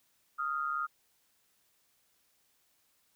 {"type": "tone pair together", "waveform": "sine", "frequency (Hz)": [1244.5, 1387.7], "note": ["D#6", "F6"], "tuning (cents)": [0, -11], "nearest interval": "major second", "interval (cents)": 189, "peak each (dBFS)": [-33, -35], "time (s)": [0.38, 0.87], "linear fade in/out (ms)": 20, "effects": ["white hiss -72 dBFS RMS until 3.15 s"]}